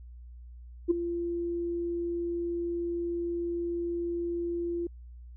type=tone with ADSR envelope; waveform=sine; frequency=343.3 Hz; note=F4; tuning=30 cents flat; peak=-17 dBFS; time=0.88-4.87 s; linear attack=28 ms; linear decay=11 ms; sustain=-12 dB; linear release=4 ms; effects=tanh soft clip ceiling -14 dBFS + added 60 Hz sine -44 dBFS peak until 5.36 s